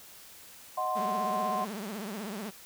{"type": "chord", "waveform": "sine", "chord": "C diminished", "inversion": "first", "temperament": "equal", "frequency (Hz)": [622.3, 740, 1046.5], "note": ["Eb5", "Gb5", "C6"], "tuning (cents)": [0, 0, 0], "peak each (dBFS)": [-36, -32, -31], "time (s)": [0.77, 1.65], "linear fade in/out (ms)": 10}
{"type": "tone with vibrato", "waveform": "sawtooth", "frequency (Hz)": 207.7, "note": "G#3", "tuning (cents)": 0, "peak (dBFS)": -32, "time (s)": [0.95, 2.51], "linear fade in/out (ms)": 20, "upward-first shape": "triangle", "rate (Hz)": 16, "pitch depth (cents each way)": 200}
{"effects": ["white hiss -51 dBFS RMS until 2.65 s"]}